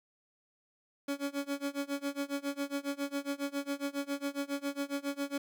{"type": "tone with tremolo", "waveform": "30% pulse", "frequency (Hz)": 281.4, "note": "C#4", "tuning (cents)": 26, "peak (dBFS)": -28, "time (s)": [1.08, 5.38], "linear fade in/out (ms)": 5, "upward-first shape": "sine", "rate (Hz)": 7.3, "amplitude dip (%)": 95, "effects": []}